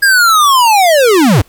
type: linear sweep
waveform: square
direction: down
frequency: 1648 to 77.9 Hz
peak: -6 dBFS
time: 0.02-1.42 s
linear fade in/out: 10 ms
effects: pink hiss -47 dBFS RMS until 1.48 s